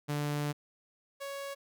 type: tone pair in turn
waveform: sawtooth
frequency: 146.83 / 556.4 Hz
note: D3 / C#5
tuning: 0 / +6 cents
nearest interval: octave + major seventh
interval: 2306 cents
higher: second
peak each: -27 / -34 dBFS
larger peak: first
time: 0.08-0.53 / 1.2-1.55 s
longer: first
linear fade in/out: 20 ms
effects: none